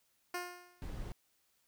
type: tone with exponential decay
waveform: 10% pulse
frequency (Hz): 355.4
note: F4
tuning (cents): +30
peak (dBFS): -27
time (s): 0.34-0.9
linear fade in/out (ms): 5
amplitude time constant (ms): 120
type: noise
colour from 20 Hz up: brown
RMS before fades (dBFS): -42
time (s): 0.82-1.12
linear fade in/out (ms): 0
effects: white hiss -75 dBFS RMS until 1.67 s